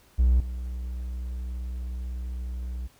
triangle tone with level steps, 61.74 Hz, B1, in tune, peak -14 / -28 dBFS, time 0.18-2.88 s, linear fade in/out 20 ms, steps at 0.4 s, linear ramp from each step 2 ms, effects tanh soft clip ceiling -11 dBFS + pink hiss -59 dBFS RMS until 2.99 s

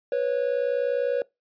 triangle tone pair together, 489.7 / 549.7 Hz, B4 / C#5, -15 / -15 cents, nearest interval major second, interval 200 cents, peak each -23 dBFS, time 0.12-1.22 s, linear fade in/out 2 ms, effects noise-tail reverb RT60 0.2 s tail -23 dB re dry + resampled to 11025 Hz

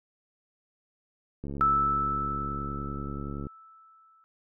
click train, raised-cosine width 3 ms, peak -24 dBFS, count 144, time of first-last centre 1.44-3.468 s, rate 70.5 Hz
sine tone with exponential decay, 1315 Hz, E6, 5 cents flat, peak -19 dBFS, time 1.61-4.24 s, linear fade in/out 0 ms, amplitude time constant 570 ms
effects none

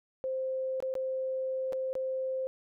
sine tone with dropouts, 523.3 Hz, C5, in tune, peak -30 dBFS, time 0.24-2.47 s, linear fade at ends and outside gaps 0 ms, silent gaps 0.803-0.825 / 0.94-0.953 / 1.724-1.731 / 1.93-1.953 s, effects none

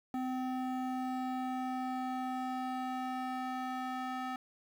square tone with band-pass filter sweep, 256.6 Hz, C4, 34 cents flat, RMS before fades -37 dBFS, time 0.14-4.36 s, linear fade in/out 2 ms, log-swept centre 540 to 1100 Hz, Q 1.1, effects 10-bit

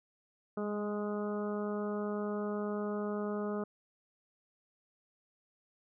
harmonic tone with a mistuned harmonic, 208.1 Hz, G#3, 4 cents sharp, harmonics 1 / 2 / 3 / 4 / 5 / 6 / 7, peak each -36 / -37 / -42 / -49 / -50 / -45 / -53 dBFS, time 0.57-3.64 s, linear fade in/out 5 ms, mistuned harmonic 1, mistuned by -16 cents, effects none

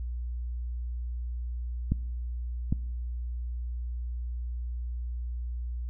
clicks, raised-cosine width 5 ms, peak -13 dBFS, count 2, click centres 1.92 / 2.725 s, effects noise-tail reverb RT60 1.0 s tail -23 dB re dry + added 60 Hz sine -31 dBFS peak until 5.89 s

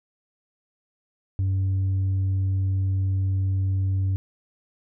sine tone with tanh clipping, 95.7 Hz, G2, 41 cents flat, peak -21 dBFS, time 1.39-4.16 s, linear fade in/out 0 ms, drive 2 dB, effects none

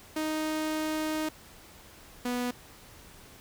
sawtooth tone pair in turn, 311.1 / 245.8 Hz, D#4 / B3, 0 / -8 cents, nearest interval major third, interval 408 cents, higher first, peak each -25 dBFS, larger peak neither, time 0.16-1.29 / 2.25-2.51 s, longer first, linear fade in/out 5 ms, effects pink hiss -52 dBFS RMS until 3.4 s

